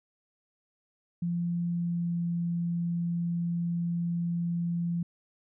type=tone with pitch glide; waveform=sine; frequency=172.4 to 171.21 Hz; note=F3 to F3; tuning=-22 to -34 cents; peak=-27 dBFS; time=1.22-5.03 s; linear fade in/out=5 ms; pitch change=-12 cents; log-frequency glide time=1.68-2.24 s; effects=none